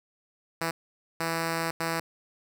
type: tone bursts at uneven times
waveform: 5% pulse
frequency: 164.81 Hz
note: E3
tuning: in tune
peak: -16 dBFS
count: 3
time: 0.61-0.71 / 1.2-1.71 / 1.8-2 s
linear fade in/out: 5 ms
effects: none